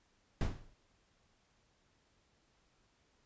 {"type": "noise with exponential decay", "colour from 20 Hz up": "brown", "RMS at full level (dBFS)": -28, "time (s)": [0.41, 0.74], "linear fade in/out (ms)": 1, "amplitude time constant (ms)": 70, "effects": ["pink hiss -73 dBFS RMS until 3.25 s", "resampled to 16000 Hz"]}